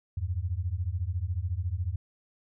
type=beating tone pair; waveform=sine; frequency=82.41 / 96.41 Hz; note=E2 / G2; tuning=0 / -28 cents; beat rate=14 Hz; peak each=-31 dBFS; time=0.17-1.96 s; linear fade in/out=5 ms; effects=none